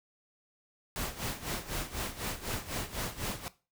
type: noise with tremolo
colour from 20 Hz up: pink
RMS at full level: -34 dBFS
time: 0.96-3.48 s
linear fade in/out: 0 ms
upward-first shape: sine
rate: 4 Hz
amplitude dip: 80%
effects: noise-tail reverb RT60 0.3 s tail -17 dB re dry